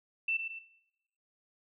sine tone with echo, 2671 Hz, E7, 22 cents sharp, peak -28 dBFS, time 0.28-0.37 s, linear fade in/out 5 ms, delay 110 ms, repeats 2, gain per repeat -7 dB, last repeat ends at 0.59 s, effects noise-tail reverb RT60 0.9 s tail -17 dB re dry

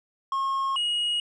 triangle tone pair in turn, 1082 / 2889 Hz, C#6 / F#7, -42 / -42 cents, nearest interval octave + perfect fourth, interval 1700 cents, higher second, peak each -22 dBFS, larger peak neither, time 0.32-0.76 / 0.76-1.2 s, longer neither, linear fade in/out 2 ms, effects resampled to 24000 Hz

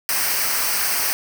white noise with comb filter, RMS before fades -21 dBFS, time 0.09-1.13 s, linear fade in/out 0 ms, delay 0.28 ms, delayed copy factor -0.65, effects none

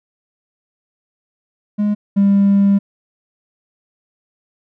triangle tone pair in turn, 207.7 / 199.16 Hz, G#3 / G3, 0 / +28 cents, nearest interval minor second, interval 72 cents, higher first, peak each -11 / -6 dBFS, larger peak second, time 1.78-1.95 / 2.16-2.79 s, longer second, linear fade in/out 20 ms, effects tanh soft clip ceiling -5 dBFS

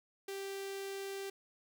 sawtooth tone with notch filter, 392 Hz, G4, in tune, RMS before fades -42 dBFS, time 0.28-1.3 s, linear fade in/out 5 ms, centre 1000 Hz, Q 1.1, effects none

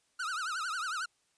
45% pulse tone with vibrato, 1372 Hz, F6, 31 cents flat, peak -33 dBFS, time 0.19-1.06 s, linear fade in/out 10 ms, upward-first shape triangle, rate 11 Hz, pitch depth 220 cents each way, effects white hiss -73 dBFS RMS until 1.37 s + resampled to 22050 Hz

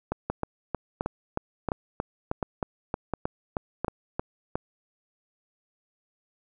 two click trains, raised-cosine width 1 ms, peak -13 / -13 dBFS, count 14 / 7, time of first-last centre 0.12-4.195 / 0.3-4.555 s, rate 3.19 / 1.41 Hz, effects none

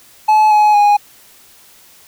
triangle tone with pitch steps, 859 / 844 / 825 Hz, A5 / G#5 / G#5, -42 / +28 / -12 cents, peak -5 dBFS, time 0.28-0.97 s, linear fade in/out 10 ms, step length 230 ms, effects white hiss -45 dBFS RMS until 2.07 s

